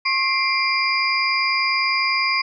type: tone cluster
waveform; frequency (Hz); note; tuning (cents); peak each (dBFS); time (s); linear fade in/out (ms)
sine; 1078 / 2089 / 2369 / 4881; C#6 / C7 / D7 / D#8; -49 / -3 / +14 / -34; -23; 0.05-2.42; 10
effects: none